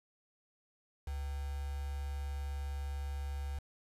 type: tone with quantisation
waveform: sine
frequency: 70.3 Hz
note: C#2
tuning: 25 cents sharp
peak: -36 dBFS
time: 1.07-3.59 s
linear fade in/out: 5 ms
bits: 8
effects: resampled to 32000 Hz